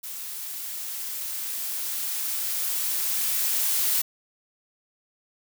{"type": "noise with level ramp", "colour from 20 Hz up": "blue", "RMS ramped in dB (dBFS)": [-36, -23], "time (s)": [0.03, 4.02], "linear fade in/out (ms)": 10, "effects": []}